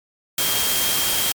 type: tone in noise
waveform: sine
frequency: 3214 Hz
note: G7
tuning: 43 cents sharp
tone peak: -26 dBFS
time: 0.38-1.32 s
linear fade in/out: 2 ms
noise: white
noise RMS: -21 dBFS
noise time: 0.38-1.32 s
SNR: -8 dB
effects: MP3 96 kbps